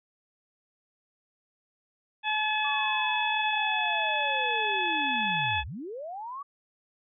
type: harmonic tone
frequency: 857 Hz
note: A5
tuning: 46 cents flat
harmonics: 1 / 2 / 3 / 4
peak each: -29 / -32 / -30 / -33 dBFS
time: 2.23-5.64 s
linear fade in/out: 50 ms
type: linear two-way sweep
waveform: sine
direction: down then up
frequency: 1161 to 59.5 to 1161 Hz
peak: -35 dBFS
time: 2.64-6.43 s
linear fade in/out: 10 ms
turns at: 5.65 s
effects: none